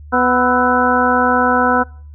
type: harmonic tone with a mistuned harmonic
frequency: 248.9 Hz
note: B3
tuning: 14 cents sharp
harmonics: 1 / 2 / 3 / 4 / 5 / 6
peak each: -18 / -18 / -18 / -18 / -18 / -18 dBFS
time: 0.12-1.84 s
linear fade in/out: 20 ms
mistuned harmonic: 5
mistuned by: +90 cents
effects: noise-tail reverb RT60 0.5 s tail -25 dB re dry + added 74 Hz sine -33 dBFS peak until 2.14 s